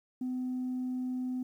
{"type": "tone", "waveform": "sine", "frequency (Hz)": 253.6, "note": "B3", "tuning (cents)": 46, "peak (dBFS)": -30, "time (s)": [0.21, 1.43], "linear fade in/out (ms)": 5, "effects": ["tanh soft clip ceiling -29 dBFS", "11-bit"]}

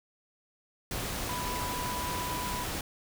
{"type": "tone in noise", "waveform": "sine", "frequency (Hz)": 987.8, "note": "B5", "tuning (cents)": 0, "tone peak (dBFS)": -35, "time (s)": [1.29, 2.64], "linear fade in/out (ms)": 2, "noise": "pink", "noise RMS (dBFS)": -35, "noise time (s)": [0.91, 2.81], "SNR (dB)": -3, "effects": []}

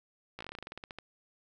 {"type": "slowing click train", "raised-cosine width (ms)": 0.3, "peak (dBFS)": -26, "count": 16, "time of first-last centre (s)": [0.39, 0.986], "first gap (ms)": 16, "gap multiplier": 1.12, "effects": []}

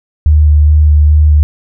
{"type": "tone with vibrato", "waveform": "sine", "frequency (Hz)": 75.4, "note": "D2", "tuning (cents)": 46, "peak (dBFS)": -3, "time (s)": [0.26, 1.43], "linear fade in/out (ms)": 0, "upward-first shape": "square", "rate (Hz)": 2.4, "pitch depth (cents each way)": 12, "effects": []}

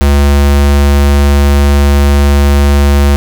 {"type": "tone", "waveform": "square", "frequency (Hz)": 71, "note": "C#2", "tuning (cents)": 42, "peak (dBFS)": -5, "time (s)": [0.01, 3.16], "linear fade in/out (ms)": 0, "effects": []}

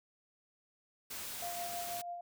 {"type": "noise", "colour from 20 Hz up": "white", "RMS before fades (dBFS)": -43, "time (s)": [1.1, 2.02], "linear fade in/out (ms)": 10}
{"type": "tone with tremolo", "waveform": "sine", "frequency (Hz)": 698.5, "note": "F5", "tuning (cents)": 0, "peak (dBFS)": -38, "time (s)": [1.42, 2.21], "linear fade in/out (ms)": 5, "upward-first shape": "sine", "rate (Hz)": 6.2, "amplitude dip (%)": 40}
{"effects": []}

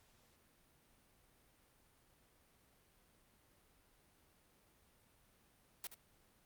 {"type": "noise with echo", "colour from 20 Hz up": "white", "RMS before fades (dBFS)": -44, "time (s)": [5.84, 5.87], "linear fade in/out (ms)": 2, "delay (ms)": 74, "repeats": 1, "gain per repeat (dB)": -10, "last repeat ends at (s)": 5.944, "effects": ["pink hiss -71 dBFS RMS until 6.45 s", "Opus 48 kbps"]}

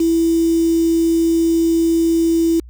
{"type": "tone with quantisation", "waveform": "sine", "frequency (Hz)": 330.9, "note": "E4", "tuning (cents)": 7, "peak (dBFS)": -12, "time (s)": [0, 2.6], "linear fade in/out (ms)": 5, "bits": 5, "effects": ["added 60 Hz sine -35 dBFS peak until 2.69 s"]}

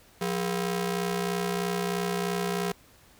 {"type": "ring-modulated tone", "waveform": "sawtooth", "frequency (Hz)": 293.1, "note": "D4", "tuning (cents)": -3, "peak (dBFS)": -20, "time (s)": [0.21, 2.72], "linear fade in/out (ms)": 5, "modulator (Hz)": 115, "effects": ["pink hiss -57 dBFS RMS until 3.19 s"]}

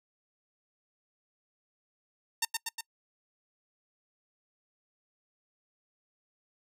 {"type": "tone with echo", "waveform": "5% pulse", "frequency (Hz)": 911, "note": "A#5", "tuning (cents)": -40, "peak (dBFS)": -14, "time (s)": [2.42, 2.45], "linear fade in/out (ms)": 5, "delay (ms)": 120, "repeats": 3, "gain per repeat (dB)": -3, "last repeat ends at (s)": 2.81, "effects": ["noise-tail reverb RT60 0.1 s tail -25 dB re dry"]}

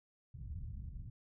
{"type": "low-pass noise", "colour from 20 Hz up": "white", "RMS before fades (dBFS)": -45, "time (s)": [0.34, 1.1], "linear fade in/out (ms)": 10, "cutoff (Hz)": 110, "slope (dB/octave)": 24, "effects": []}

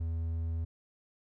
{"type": "tone", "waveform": "triangle", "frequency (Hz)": 82.2, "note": "E2", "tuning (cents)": -4, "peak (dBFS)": -29, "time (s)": [0, 0.65], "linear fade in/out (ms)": 10, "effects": []}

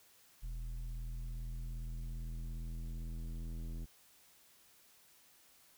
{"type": "tone with low-pass filter sweep", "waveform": "square", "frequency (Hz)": 41.2, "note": "E1", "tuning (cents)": 0, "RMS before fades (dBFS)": -42, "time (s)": [0.42, 3.86], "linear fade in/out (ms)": 20, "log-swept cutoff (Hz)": [100, 270], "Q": 1.1, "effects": ["white hiss -65 dBFS RMS until 5.77 s"]}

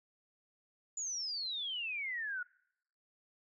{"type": "exponential sweep", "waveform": "sine", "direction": "down", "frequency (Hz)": [7040, 1428], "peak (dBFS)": -36, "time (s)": [0.97, 2.43], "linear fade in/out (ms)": 5, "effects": ["noise-tail reverb RT60 0.8 s tail -26 dB re dry"]}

